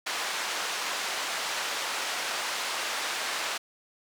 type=band-pass noise; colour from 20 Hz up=pink; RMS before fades=-32 dBFS; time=0.06-3.58 s; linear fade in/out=10 ms; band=820 to 7000 Hz; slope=12 dB/octave; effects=none